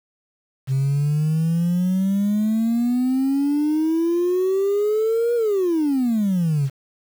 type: exponential two-way sweep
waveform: sine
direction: up then down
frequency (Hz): 131.3 to 480 to 131.3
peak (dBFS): -15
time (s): 0.67-6.7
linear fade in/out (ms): 50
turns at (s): 5.35
effects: tanh soft clip ceiling -15 dBFS + 7-bit